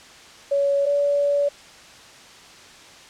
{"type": "tone pair in turn", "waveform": "sine", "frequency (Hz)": [562, 572.2], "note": ["C#5", "D5"], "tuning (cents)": [24, -45], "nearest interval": "unison", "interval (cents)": 31, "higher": "second", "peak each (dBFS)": -17, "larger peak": "neither", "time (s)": [[0.51, 0.86], [0.86, 1.49]], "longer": "second", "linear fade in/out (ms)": 10, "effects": ["white hiss -45 dBFS RMS until 3.09 s", "low-pass 6000 Hz 12 dB/octave"]}